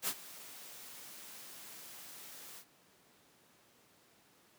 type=noise with ADSR envelope; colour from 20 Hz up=white; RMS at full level=-33 dBFS; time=0.02-2.65 s; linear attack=57 ms; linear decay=58 ms; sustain=-18 dB; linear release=68 ms; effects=pink hiss -66 dBFS RMS until 4.58 s + high-pass 150 Hz 12 dB/octave